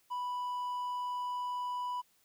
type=tone; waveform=triangle; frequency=987.8 Hz; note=B5; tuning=in tune; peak=-32 dBFS; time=0.1-2.02 s; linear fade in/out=20 ms; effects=white hiss -70 dBFS RMS until 2.24 s